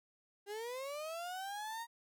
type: linear sweep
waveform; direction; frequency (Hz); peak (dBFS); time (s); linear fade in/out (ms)
35% pulse; up; 396.3 to 943; -39; 0.46-1.87; 50
effects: none